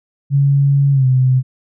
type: tone with pitch glide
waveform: sine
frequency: 140 to 129.12 Hz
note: C#3 to C3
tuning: +18 to -23 cents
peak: -9 dBFS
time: 0.3-1.43 s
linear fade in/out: 50 ms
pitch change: -141 cents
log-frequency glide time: 0.92-1.06 s
effects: none

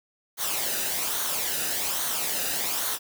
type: noise with flanger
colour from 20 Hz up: white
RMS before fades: -28 dBFS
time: 0.37-2.99 s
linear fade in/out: 50 ms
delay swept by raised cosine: 0.39 to 0.93 ms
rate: 1.2 Hz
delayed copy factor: -0.55
effects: none

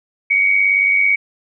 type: tone pair together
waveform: sine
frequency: 2163 / 2261 Hz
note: C#7 / C#7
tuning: -43 / +34 cents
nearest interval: minor second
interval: 77 cents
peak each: -19 / -12 dBFS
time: 0.3-1.16 s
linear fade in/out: 10 ms
effects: none

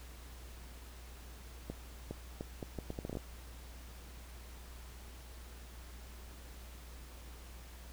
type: accelerating click train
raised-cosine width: 2 ms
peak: -26 dBFS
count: 12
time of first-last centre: 1.7-3.171 s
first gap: 410 ms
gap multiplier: 0.73
effects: added 60 Hz sine -49 dBFS peak until 7.92 s + pink hiss -56 dBFS RMS until 7.92 s

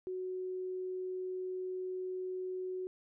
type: tone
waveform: sine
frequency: 370 Hz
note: F#4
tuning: in tune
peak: -36 dBFS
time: 0.07-2.87 s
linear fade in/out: 0 ms
effects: none

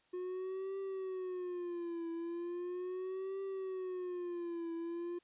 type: tone with vibrato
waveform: triangle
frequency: 360 Hz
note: F#4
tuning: 47 cents flat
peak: -36 dBFS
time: 0.13-5.19 s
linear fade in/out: 10 ms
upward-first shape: triangle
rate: 0.38 Hz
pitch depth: 140 cents each way
effects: white hiss -72 dBFS RMS until 5.23 s + resampled to 8000 Hz

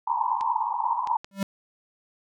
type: band-pass noise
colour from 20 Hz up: pink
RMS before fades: -26 dBFS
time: 0.07-1.17 s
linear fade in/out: 5 ms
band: 880 to 1000 Hz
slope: 96 dB/octave
type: clicks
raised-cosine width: 0.2 ms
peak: -21 dBFS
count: 3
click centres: 0.41 / 1.073 / 1.245 s
type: tone with exponential growth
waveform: square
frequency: 196 Hz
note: G3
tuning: in tune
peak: -21 dBFS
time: 1.31-1.43 s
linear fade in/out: 2 ms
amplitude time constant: 25 ms
effects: none

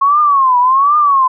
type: tone with vibrato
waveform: sine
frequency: 1087 Hz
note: C#6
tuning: 34 cents flat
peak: -7 dBFS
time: 0.01-1.28 s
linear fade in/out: 10 ms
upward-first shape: triangle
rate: 1.3 Hz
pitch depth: 200 cents each way
effects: none

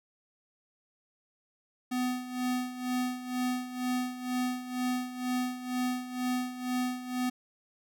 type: tone with tremolo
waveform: square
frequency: 250.8 Hz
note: B3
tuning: 27 cents sharp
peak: -28 dBFS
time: 1.91-7.3 s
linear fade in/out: 10 ms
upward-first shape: sine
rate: 2.1 Hz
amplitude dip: 75%
effects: none

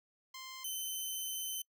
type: tone pair in turn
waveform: 10% pulse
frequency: 1046.5 / 3063 Hz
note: C6 / G7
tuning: 0 / -41 cents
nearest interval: octave + perfect fifth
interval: 1859 cents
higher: second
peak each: -37 / -29 dBFS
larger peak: second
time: 0.34-0.64 / 0.64-1.62 s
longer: second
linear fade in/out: 5 ms
effects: noise-tail reverb RT60 0.1 s tail -26 dB re dry

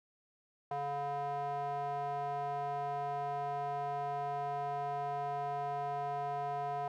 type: tone with band-pass filter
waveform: square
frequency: 142.4 Hz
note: C#3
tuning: 47 cents sharp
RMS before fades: -37 dBFS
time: 0.71-6.88 s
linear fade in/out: 2 ms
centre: 790 Hz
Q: 4.9
effects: none

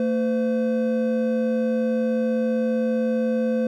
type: tone pair together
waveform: triangle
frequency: 226.3 / 511 Hz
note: A3 / C5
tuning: +49 / -41 cents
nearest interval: octave + major second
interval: 1410 cents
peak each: -20 / -21 dBFS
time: 0-3.67 s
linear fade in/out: 2 ms
effects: none

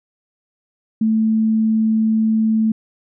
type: tone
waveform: sine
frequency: 220.3 Hz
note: A3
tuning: 2 cents sharp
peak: -13 dBFS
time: 1.01-2.72 s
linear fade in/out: 5 ms
effects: none

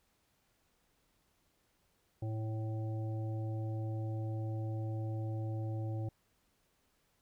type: harmonic tone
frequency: 110 Hz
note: A2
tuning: in tune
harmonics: 1 / 3 / 5 / 7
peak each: -35 / -45 / -49 / -52 dBFS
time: 2.22-6.09 s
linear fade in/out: 5 ms
effects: pink hiss -75 dBFS RMS until 7.21 s

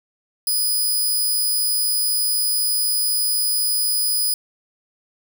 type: tone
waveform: 5% pulse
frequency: 4978 Hz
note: D#8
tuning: in tune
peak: -11 dBFS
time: 0.47-4.34 s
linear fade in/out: 2 ms
effects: none

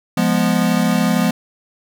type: chord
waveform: square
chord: F diminished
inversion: none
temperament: equal with one note detuned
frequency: 174.61 / 207.7 / 245.8 Hz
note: F3 / Ab3 / Cb4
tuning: 0 / 0 / -8 cents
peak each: -19 dBFS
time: 0.17-1.31 s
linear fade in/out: 5 ms
effects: none

